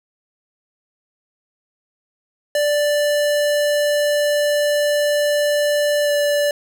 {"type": "tone with pitch glide", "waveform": "square", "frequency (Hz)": [587.3, 582.6], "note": ["D5", "D5"], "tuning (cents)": [0, -14], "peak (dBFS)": -16, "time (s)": [2.55, 6.51], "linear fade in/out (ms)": 2, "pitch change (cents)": -14, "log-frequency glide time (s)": [6.04, 6.1], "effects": []}